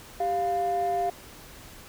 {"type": "tone pair together", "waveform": "sine", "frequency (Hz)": [392.7, 699.7], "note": ["G4", "F5"], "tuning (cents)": [3, 3], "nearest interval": "minor seventh", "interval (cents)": 1000, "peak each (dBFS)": [-29, -23], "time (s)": [0.2, 1.1], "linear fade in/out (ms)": 5, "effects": ["tanh soft clip ceiling -20 dBFS", "pink hiss -47 dBFS RMS until 1.88 s"]}